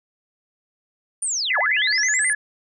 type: linear two-way sweep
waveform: sine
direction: down then up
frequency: 9460 to 543 to 9460 Hz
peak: -21 dBFS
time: 1.22-2.33 s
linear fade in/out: 5 ms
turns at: 1.59 s
type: tone with vibrato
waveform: sine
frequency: 1860 Hz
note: A#6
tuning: 4 cents flat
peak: -19 dBFS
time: 1.5-2.35 s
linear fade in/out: 5 ms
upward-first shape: square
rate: 9.4 Hz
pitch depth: 150 cents each way
effects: none